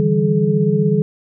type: tone cluster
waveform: sine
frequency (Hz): 148.4 / 164.5 / 196 / 425.6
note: D3 / E3 / G3 / G#4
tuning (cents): +18 / -3 / 0 / +42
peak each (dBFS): -18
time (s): 0-1.02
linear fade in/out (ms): 0
effects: none